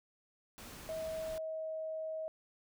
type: noise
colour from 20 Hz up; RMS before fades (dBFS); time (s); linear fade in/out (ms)
pink; -50; 0.58-1.38; 0
type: tone with pitch glide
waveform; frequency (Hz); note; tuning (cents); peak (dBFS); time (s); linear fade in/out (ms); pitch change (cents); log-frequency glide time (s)
sine; 640 to 634.8; D#5 to D#5; +49 to +35; -37; 0.89-2.28; 0; -14; 1.08-1.71
effects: none